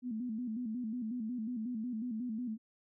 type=tone with vibrato; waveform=sine; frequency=233.1 Hz; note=A#3; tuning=in tune; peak=-35 dBFS; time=0.02-2.58 s; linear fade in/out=50 ms; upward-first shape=square; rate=5.5 Hz; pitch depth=110 cents each way; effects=none